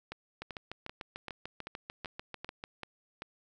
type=two click trains; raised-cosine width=0.3 ms; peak=-24 / -24 dBFS; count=9 / 16; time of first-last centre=0.12-3.221 / 0.42-2.639 s; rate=2.58 / 6.76 Hz; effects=none